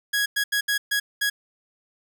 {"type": "tone bursts at uneven times", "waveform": "sawtooth", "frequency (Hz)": 1661.2, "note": "G#6", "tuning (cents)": 0, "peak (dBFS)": -17, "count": 6, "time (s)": [[0.13, 0.26], [0.36, 0.44], [0.52, 0.61], [0.68, 0.78], [0.91, 1], [1.21, 1.3]], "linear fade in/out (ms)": 10, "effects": []}